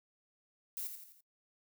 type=noise with echo; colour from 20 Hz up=violet; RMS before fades=-40 dBFS; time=0.77-0.87 s; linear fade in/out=0 ms; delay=84 ms; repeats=4; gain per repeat=-6 dB; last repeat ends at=1.206 s; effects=noise-tail reverb RT60 0.1 s tail -20 dB re dry